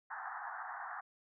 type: band-pass noise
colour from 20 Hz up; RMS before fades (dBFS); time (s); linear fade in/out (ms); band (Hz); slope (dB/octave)
pink; -44; 0.1-1.01; 10; 720 to 1800; 96
effects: none